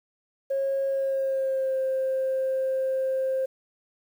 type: tone with pitch glide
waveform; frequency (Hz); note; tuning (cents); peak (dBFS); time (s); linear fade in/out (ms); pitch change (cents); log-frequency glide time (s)
sine; 544 to 527.3; C#5 to C5; -33 to +13; -22; 0.5-3.46; 10; -54; 0.87-1.78
effects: tanh soft clip ceiling -20 dBFS + 9-bit